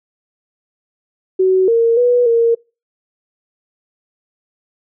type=tone with pitch steps; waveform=sine; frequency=375.3 / 461.3 / 488.2 / 463.5 Hz; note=F#4 / A#4 / B4 / A#4; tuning=+25 / -18 / -20 / -10 cents; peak=-9 dBFS; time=1.39-2.55 s; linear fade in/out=10 ms; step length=290 ms; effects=noise-tail reverb RT60 0.3 s tail -25 dB re dry